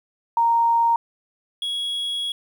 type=tone pair in turn; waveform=sine / triangle; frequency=929 / 3330 Hz; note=A#5 / G#7; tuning=-6 / +4 cents; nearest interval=octave + minor seventh; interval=2210 cents; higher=second; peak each=-15 / -22 dBFS; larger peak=first; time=0.37-0.96 / 1.62-2.32 s; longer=second; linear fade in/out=2 ms; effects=9-bit